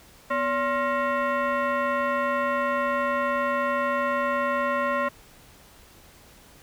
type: tone with frequency modulation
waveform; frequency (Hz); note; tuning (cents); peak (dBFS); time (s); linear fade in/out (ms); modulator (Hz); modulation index
sine; 246.9; B3; 0; -22; 0.3-5.09; 10; 817; 1.9
effects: pink hiss -52 dBFS RMS until 6.62 s